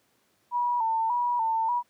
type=tone with vibrato; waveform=sine; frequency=932.3 Hz; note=A#5; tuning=in tune; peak=-23 dBFS; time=0.51-1.83 s; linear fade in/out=50 ms; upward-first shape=square; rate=1.7 Hz; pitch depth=66 cents each way; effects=pink hiss -68 dBFS RMS until 1.89 s + high-pass 150 Hz 12 dB/octave